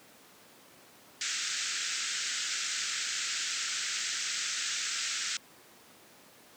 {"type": "band-pass noise", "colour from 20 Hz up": "white", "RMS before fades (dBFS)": -34, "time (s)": [1.21, 5.37], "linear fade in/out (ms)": 2, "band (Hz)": [1300, 7900], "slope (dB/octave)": 96, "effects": ["pink hiss -56 dBFS RMS until 6.56 s", "high-pass 200 Hz 12 dB/octave"]}